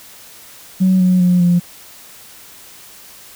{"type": "tone with pitch steps", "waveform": "sine", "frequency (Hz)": [186.9, 182.95, 179.08, 175.29], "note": ["F#3", "F#3", "F3", "F3"], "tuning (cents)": [18, -19, 44, 7], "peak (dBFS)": -8, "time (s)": [0.8, 1.6], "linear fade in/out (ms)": 20, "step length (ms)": 200, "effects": ["tanh soft clip ceiling -5 dBFS", "white hiss -40 dBFS RMS until 3.35 s"]}